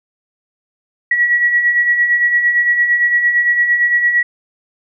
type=beating tone pair; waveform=sine; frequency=1919 / 1927.8 Hz; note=A#6 / B6; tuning=+50 / -42 cents; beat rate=8.8 Hz; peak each=-20 / -11 dBFS; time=1.11-4.23 s; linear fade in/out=5 ms; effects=none